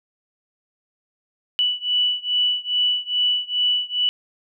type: beating tone pair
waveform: sine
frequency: 2960 / 2962.4 Hz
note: F#7 / F#7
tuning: 0 / +1 cents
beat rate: 2.4 Hz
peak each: -21 / -22 dBFS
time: 1.59-4.09 s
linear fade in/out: 0 ms
effects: none